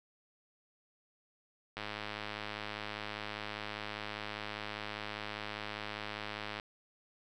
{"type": "click train", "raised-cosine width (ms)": 0.3, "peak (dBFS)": -23, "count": 508, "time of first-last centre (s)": [1.77, 6.599], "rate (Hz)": 105, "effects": []}